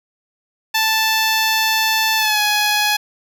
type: tone with pitch glide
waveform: 10% pulse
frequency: 880 to 837.8 Hz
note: A5 to G#5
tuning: 0 to +15 cents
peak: -6 dBFS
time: 0.74-2.97 s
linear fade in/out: 10 ms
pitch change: -85 cents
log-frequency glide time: 2.17-2.4 s
effects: none